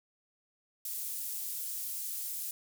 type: high-pass noise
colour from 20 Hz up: pink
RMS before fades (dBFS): -38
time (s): 0.85-2.51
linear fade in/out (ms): 2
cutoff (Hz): 11000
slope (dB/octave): 12
effects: none